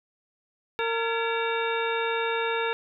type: harmonic tone with a mistuned harmonic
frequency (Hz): 458.1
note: A#4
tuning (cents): -30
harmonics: 1 / 2 / 3 / 4 / 5 / 6 / 8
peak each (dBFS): -28 / -31 / -33 / -34 / -35 / -36 / -37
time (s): 0.79-2.73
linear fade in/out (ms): 0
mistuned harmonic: 4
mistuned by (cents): -130
effects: none